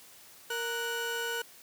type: tone pair together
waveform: 30% pulse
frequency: 465.2 / 1477 Hz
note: A#4 / F#6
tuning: -4 / -3 cents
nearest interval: octave + minor sixth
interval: 2001 cents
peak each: -33 / -31 dBFS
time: 0.5-1.42 s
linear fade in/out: 5 ms
effects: white hiss -54 dBFS RMS until 1.62 s + high-pass 80 Hz 12 dB/octave